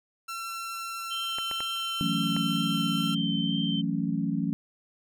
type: tone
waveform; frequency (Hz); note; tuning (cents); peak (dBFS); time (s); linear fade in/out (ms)
sawtooth; 1352; E6; +43; -30; 0.28-3.15; 10
type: tone with vibrato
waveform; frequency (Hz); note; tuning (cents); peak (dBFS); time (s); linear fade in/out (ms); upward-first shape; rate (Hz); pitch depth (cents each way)
sine; 3114; G7; -12; -31; 1.1-3.82; 20; sine; 2.1; 12
type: clicks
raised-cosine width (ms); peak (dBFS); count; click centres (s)
0.5; -22; 4; 1.385 / 1.513 / 1.605 / 2.365
type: chord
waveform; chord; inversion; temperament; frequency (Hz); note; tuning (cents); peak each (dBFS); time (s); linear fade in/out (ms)
sine; F# minor seventh; third; equal; 164.81 / 185 / 220 / 277.2; E3 / F#3 / A3 / C#4; 0 / 0 / 0 / 0; -31; 2.01-4.53; 0
effects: none